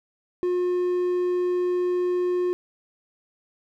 triangle tone, 358.5 Hz, F4, 45 cents sharp, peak -19 dBFS, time 0.43-2.53 s, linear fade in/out 0 ms, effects none

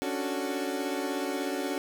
30% pulse chord, D major seventh, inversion third, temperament equal, 277.2 / 293.7 / 370 / 440 Hz, C#4 / D4 / F#4 / A4, 0 / 0 / 0 / 0 cents, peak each -31 / -34 / -32 / -35 dBFS, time 0.02-1.78 s, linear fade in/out 0 ms, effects none

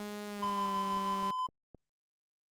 sawtooth tone with pitch glide, 207.4 to 194.63 Hz, G#3 to G3, -2 to -12 cents, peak -34 dBFS, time 0-1.31 s, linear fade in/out 2 ms, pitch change -110 cents, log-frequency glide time 0.26-0.76 s
triangle tone with tremolo, 1017 Hz, C6, 50 cents flat, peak -29 dBFS, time 0.42-1.47 s, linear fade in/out 10 ms, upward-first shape square, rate 6.2 Hz, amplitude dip 25%
click train, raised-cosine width 2 ms, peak -38 dBFS, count 4, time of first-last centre 0.97-1.747 s, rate 3.86 Hz
effects Opus 24 kbps

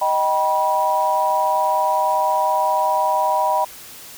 sine chord, Eb augmented, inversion none, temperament just, 622.3 / 777.8 / 972.3 Hz, Eb5 / G5 / B5, 0 / -14 / -27 cents, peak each -22 / -21 / -18 dBFS, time 0.01-3.65 s, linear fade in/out 10 ms, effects white hiss -39 dBFS RMS until 4.17 s

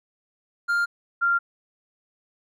triangle / sine tone pair in turn, 1400 / 1389.5 Hz, F6 / F6, +4 / -9 cents, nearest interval unison, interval 13 cents, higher first, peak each -18 dBFS, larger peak neither, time 0.68-0.86 / 1.21-1.39 s, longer neither, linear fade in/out 20 ms, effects none

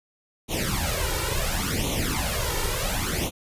pink noise with flanger, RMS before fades -26 dBFS, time 0.48-3.31 s, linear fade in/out 50 ms, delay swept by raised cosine 0.3 to 2.2 ms, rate 0.71 Hz, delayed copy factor +0.8, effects resampled to 32000 Hz

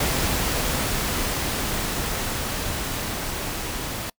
pink noise with level ramp, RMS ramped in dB -23 to -30 dBFS, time 0-4.1 s, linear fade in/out 5 ms, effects noise-tail reverb RT60 0.1 s tail -26 dB re dry

